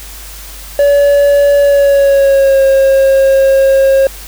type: tone with pitch glide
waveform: triangle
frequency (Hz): 570 to 539.9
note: C#5 to C#5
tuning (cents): +48 to -46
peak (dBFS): -3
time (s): 0.79-4.07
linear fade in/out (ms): 2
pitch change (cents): -94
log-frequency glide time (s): 1.58-2.63
effects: added 50 Hz sine -30 dBFS peak until 4.27 s + white hiss -31 dBFS RMS until 4.27 s